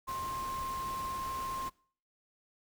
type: tone in noise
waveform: sine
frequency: 1058 Hz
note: C6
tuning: 19 cents sharp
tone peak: -35 dBFS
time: 0.07-1.7 s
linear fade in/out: 20 ms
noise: pink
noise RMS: -45 dBFS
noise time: 0.07-1.7 s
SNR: +7 dB
effects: noise-tail reverb RT60 0.5 s tail -23 dB re dry